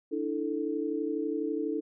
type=chord; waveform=sine; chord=D suspended second; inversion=none; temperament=equal with one note detuned; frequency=293.7 / 325.8 / 440 Hz; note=D4 / E4 / A4; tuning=0 / -20 / 0 cents; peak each=-33 dBFS; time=0.11-1.81 s; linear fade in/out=20 ms; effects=none